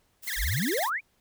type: noise with tremolo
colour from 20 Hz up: blue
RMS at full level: -33 dBFS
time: 0.22-0.91 s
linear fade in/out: 50 ms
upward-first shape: triangle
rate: 20 Hz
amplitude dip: 70%
type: tone with vibrato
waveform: sawtooth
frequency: 1859 Hz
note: A#6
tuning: 5 cents flat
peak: -28 dBFS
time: 0.27-0.87 s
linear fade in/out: 10 ms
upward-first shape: triangle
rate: 17 Hz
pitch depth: 290 cents each way
type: exponential sweep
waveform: sine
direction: up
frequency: 35 to 2522 Hz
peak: -26 dBFS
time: 0.36-1.01 s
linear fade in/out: 50 ms
effects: pink hiss -69 dBFS RMS until 1.2 s